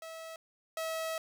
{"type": "tone pair in turn", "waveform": "sawtooth", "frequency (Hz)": [649, 645.8], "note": ["E5", "E5"], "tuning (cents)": [-27, -36], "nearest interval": "unison", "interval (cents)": 9, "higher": "first", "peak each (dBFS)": [-39, -30], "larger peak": "second", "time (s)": [[0.02, 0.36], [0.77, 1.18]], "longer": "second", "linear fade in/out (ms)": 2, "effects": []}